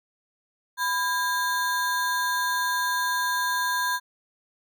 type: ring-modulated tone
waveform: square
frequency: 1306 Hz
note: E6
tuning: 17 cents flat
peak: -21 dBFS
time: 0.77-4 s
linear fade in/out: 50 ms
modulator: 311 Hz
effects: none